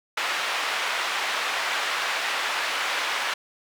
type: band-pass noise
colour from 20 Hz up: white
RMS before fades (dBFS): -27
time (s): 0.17-3.34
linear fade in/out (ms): 5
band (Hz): 770 to 2500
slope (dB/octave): 12
effects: none